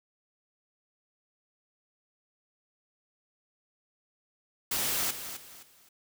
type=noise with echo; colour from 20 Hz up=white; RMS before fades=-30 dBFS; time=4.71-5.11 s; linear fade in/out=5 ms; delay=260 ms; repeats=3; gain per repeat=-10 dB; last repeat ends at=5.89 s; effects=none